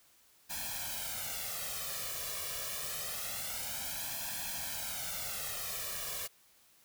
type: noise with flanger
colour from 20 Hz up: white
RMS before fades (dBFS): -39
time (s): 0.49-6.28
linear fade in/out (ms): 20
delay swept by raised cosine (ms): 1.2 to 1.74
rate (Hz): 0.26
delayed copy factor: +0.95
effects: white hiss -65 dBFS RMS until 6.84 s